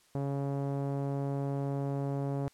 sawtooth tone with low-pass filter, 139.3 Hz, C#3, 9 cents sharp, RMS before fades -33 dBFS, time 0.15-2.48 s, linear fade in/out 0 ms, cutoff 690 Hz, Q 1.2, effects white hiss -65 dBFS RMS until 2.53 s + low-pass 10000 Hz 12 dB/octave

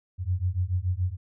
sine beating tone pair, 87.7 / 94.7 Hz, F2 / F#2, +8 / +41 cents, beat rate 7 Hz, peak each -27 dBFS, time 0.18-1.17 s, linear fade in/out 50 ms, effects none

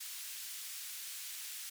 white band-pass noise, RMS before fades -45 dBFS, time 0-1.7 s, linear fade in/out 10 ms, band 2100 to 15000 Hz, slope 12 dB/octave, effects none

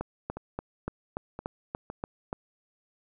two click trains, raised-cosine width 1 ms, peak -23 / -18 dBFS, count 4 / 9, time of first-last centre 0.37-1.901 / 0.01-2.329 s, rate 1.96 / 3.45 Hz, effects none

